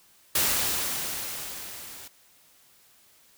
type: noise with level ramp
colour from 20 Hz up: white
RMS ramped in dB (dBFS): -23 to -44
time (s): 0.35-2.08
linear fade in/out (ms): 5
effects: white hiss -59 dBFS RMS until 3.37 s